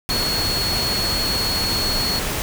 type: tone in noise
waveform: sine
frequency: 4345 Hz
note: C#8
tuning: 35 cents flat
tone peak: -21 dBFS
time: 0.1-2.19 s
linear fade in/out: 0 ms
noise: pink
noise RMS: -24 dBFS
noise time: 0.09-2.42 s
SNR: 0 dB
effects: none